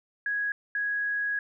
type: tone pair in turn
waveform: sine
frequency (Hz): 1661.2 / 1661.2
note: G#6 / G#6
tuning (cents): 0 / 0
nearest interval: unison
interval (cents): 0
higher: neither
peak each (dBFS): -26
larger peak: neither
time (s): 0.26-0.52 / 0.75-1.39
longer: second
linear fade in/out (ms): 2
effects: none